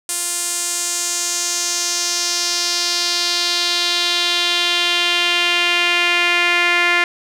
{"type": "tone with band-pass filter sweep", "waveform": "sawtooth", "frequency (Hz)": 349.2, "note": "F4", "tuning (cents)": 0, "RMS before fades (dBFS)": -18, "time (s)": [0.09, 7.04], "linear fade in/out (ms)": 2, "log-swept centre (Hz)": [8800, 2100], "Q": 2.6, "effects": []}